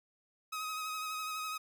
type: tone with vibrato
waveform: sawtooth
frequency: 1265 Hz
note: D#6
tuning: 28 cents sharp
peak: -33 dBFS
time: 0.52-1.58 s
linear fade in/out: 10 ms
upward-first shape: sine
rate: 12 Hz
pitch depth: 24 cents each way
effects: none

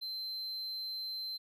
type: tone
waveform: triangle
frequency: 4100 Hz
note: C8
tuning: 36 cents flat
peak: -36 dBFS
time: 0.01-1.38 s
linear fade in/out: 20 ms
effects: none

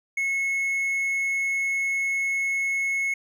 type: tone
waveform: triangle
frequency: 2185 Hz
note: C#7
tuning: 26 cents flat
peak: -21 dBFS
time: 0.17-3.14 s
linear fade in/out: 5 ms
effects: none

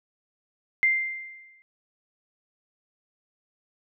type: tone with exponential decay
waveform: sine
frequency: 2093 Hz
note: C7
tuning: in tune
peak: -16 dBFS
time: 0.83-1.62 s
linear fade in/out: 0 ms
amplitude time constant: 170 ms
effects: none

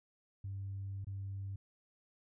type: tone with dropouts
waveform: sine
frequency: 98 Hz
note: G2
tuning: in tune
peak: -38 dBFS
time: 0.44-1.56 s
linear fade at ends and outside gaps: 5 ms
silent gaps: 1.046-1.069 s
effects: tanh soft clip ceiling -35 dBFS

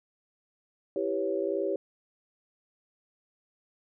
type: chord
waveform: sine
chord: C# half-diminished seventh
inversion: first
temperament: equal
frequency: 329.6 / 392 / 493.9 / 554.4 Hz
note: E4 / G4 / B4 / C#5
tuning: 0 / 0 / 0 / 0 cents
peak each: -34 / -30 / -36 / -32 dBFS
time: 0.96-1.76 s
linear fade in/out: 2 ms
effects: none

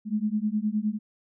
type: beating tone pair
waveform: sine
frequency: 207.7 / 217.4 Hz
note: G#3 / A3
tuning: 0 / -21 cents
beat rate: 9.7 Hz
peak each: -27 dBFS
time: 0.05-0.99 s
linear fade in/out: 50 ms
effects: none

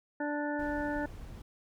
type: harmonic tone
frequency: 293.7 Hz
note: D4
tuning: in tune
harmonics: 1 / 2 / 3 / 5 / 6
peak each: -34 / -37 / -39 / -41 / -42 dBFS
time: 0.2-1.06 s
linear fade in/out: 5 ms
type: noise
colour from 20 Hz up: brown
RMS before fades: -45 dBFS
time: 0.59-1.42 s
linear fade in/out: 5 ms
effects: none

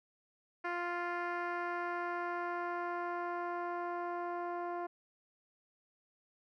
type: tone with low-pass filter sweep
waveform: 10% pulse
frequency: 349.2 Hz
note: F4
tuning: in tune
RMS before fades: -38 dBFS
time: 0.64-4.87 s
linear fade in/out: 10 ms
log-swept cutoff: 1900 to 850 Hz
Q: 1.1
effects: none

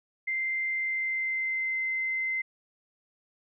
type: tone with pitch glide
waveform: sine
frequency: 2087 to 2069 Hz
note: C7 to C7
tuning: -5 to -20 cents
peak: -27 dBFS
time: 0.27-2.42 s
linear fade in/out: 10 ms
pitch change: -15 cents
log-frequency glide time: 0.69-1.85 s
effects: none

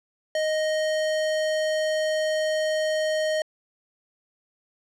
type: tone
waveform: square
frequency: 622.3 Hz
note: D#5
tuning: in tune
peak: -23 dBFS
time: 0.35-3.42 s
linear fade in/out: 2 ms
effects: low-pass 7000 Hz 12 dB/octave

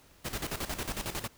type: noise with tremolo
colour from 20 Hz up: pink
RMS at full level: -34 dBFS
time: 0.24-1.28 s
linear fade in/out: 20 ms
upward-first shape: square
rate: 11 Hz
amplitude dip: 70%
effects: pink hiss -60 dBFS RMS until 1.37 s

